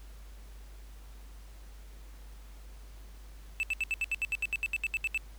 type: tone bursts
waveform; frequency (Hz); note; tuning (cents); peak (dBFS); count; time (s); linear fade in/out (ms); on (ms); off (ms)
triangle; 2637; E7; 0; -26; 16; 3.6-5.176; 0; 31; 72
effects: added 50 Hz sine -46 dBFS peak until 5.38 s + pink hiss -59 dBFS RMS until 5.38 s